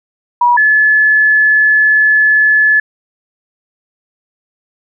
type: tone pair in turn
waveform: sine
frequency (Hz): 966 / 1721.2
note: B5 / A6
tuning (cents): -39 / -39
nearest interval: minor seventh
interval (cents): 1000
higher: second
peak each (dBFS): -6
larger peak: neither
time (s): 0.41-0.57 / 0.57-2.8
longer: second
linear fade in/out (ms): 5
effects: none